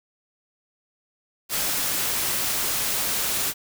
white noise, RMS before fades -25 dBFS, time 1.49-3.54 s, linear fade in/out 50 ms, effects none

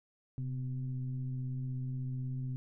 sine tone with frequency modulation, 130.1 Hz, C3, 9 cents flat, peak -34 dBFS, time 0.38-2.56 s, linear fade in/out 0 ms, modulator 122 Hz, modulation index 0.52, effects none

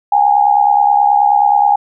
sine tone with amplitude modulation, 820 Hz, G#5, 22 cents flat, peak -4 dBFS, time 0.12-1.76 s, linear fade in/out 5 ms, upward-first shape sine, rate 69.4 Hz, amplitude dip 75%, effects none

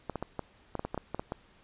clicks, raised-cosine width 1 ms, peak -19 dBFS, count 12, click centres 0.097 / 0.157 / 0.226 / 0.393 / 0.753 / 0.794 / 0.85 / 0.945 / 0.977 / 1.146 / 1.195 / 1.321 s, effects pink hiss -61 dBFS RMS until 1.63 s + resampled to 8000 Hz

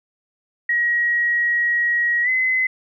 sine tone with pitch glide, 1900 to 2036 Hz, A#6 to C7, +33 to -48 cents, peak -16 dBFS, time 0.69-2.67 s, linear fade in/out 5 ms, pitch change +119 cents, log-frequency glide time 2.23-2.29 s, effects none

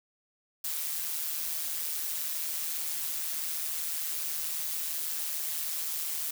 blue noise with amplitude modulation, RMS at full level -31 dBFS, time 0.64-6.31 s, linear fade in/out 5 ms, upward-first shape sine, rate 157 Hz, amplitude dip 55%, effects none

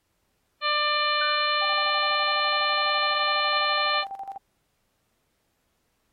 harmonic tone, 595 Hz, D5, 22 cents sharp, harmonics 1 / 2 / 3 / 4 / 5 / 6 / 7, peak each -32 / -25 / -30 / -30 / -31 / -33 / -30 dBFS, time 0.61-4.05 s, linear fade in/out 50 ms
sine tone with exponential decay, 1507 Hz, F#6, 31 cents sharp, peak -28 dBFS, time 1.21-1.67 s, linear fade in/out 5 ms, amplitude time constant 100 ms
sine tone with tremolo, 784 Hz, G5, in tune, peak -31 dBFS, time 1.61-4.38 s, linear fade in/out 10 ms, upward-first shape square, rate 12 Hz, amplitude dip 70%
effects pink hiss -73 dBFS RMS until 6.12 s + AAC 48 kbps

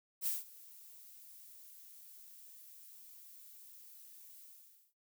violet noise with ADSR envelope, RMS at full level -34 dBFS, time 0.21-4.94 s, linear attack 56 ms, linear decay 170 ms, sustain -22 dB, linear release 510 ms, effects noise-tail reverb RT60 0.2 s tail -20 dB re dry

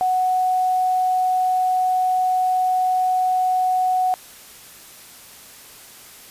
sine tone, 740 Hz, F#5, in tune, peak -16 dBFS, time 0.01-4.14 s, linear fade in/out 0 ms, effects white hiss -43 dBFS RMS until 6.3 s + resampled to 32000 Hz

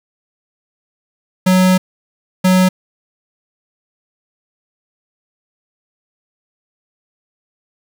square tone pair in turn, 185 / 185 Hz, F#3 / F#3, 0 / 0 cents, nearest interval unison, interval 0 cents, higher neither, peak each -9 dBFS, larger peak neither, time 1.46-1.78 / 2.44-2.69 s, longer first, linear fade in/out 10 ms, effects 7-bit

